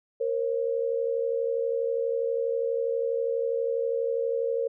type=tone pair together; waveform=sine; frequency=466.2 / 538.5 Hz; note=A#4 / C5; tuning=0 / +50 cents; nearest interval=major second; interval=250 cents; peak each=-26 / -29 dBFS; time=0.2-4.68 s; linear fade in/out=10 ms; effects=none